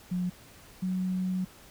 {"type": "tone pair in turn", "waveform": "sine", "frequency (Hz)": [180, 185.06], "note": ["F#3", "F#3"], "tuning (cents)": [-47, 1], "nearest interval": "unison", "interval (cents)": 48, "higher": "second", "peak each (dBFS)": -27, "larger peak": "neither", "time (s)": [[0.11, 0.3], [0.82, 1.45]], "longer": "second", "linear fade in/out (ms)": 10, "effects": ["pink hiss -53 dBFS RMS until 1.7 s"]}